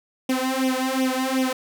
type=tone with flanger; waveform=sawtooth; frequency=260.6 Hz; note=C4; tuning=7 cents flat; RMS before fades=-23 dBFS; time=0.29-1.53 s; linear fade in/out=5 ms; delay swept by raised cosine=0.33 to 2.83 ms; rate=2.7 Hz; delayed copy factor=+0.95; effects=none